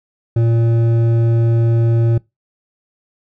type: tone with hard clipping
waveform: sine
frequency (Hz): 115.6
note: A#2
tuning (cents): -14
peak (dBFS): -13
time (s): 0.36-2.18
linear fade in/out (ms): 5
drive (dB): 9
effects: noise-tail reverb RT60 0.2 s tail -23 dB re dry